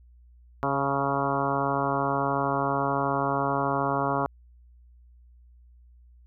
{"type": "harmonic tone with a mistuned harmonic", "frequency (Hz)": 138.59, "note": "C#3", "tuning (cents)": 0, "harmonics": [1, 2, 3, 4, 5, 6, 7, 8, 9, 10], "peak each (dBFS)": [-33, -32, -33, -33, -31, -33, -32, -31, -35, -36], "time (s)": [0.63, 4.26], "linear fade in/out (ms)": 0, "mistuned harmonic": 6, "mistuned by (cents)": 24, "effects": ["added 60 Hz sine -51 dBFS peak until 6.26 s"]}